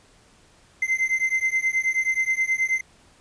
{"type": "beating tone pair", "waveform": "triangle", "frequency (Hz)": [2069, 2078.4], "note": ["C7", "C7"], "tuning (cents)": [-20, -12], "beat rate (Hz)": 9.4, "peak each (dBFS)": -22, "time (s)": [0.82, 2.81], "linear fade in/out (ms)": 5, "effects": ["pink hiss -56 dBFS RMS until 3.2 s", "resampled to 22050 Hz"]}